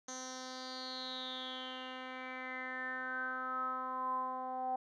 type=tone with low-pass filter sweep; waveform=10% pulse; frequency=257.2 Hz; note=C4; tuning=30 cents flat; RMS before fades=-41 dBFS; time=0.08-4.76 s; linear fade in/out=5 ms; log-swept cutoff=6200 to 780 Hz; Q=9.8; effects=none